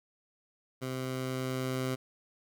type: tone with level ramp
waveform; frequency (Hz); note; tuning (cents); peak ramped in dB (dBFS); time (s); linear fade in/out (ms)
15% pulse; 129.8; C3; -13; -28 to -24; 0.81-1.96; 20
effects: none